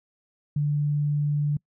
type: tone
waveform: sine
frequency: 146.83 Hz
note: D3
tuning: in tune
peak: -21 dBFS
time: 0.56-1.57 s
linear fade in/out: 5 ms
effects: noise-tail reverb RT60 0.1 s tail -26 dB re dry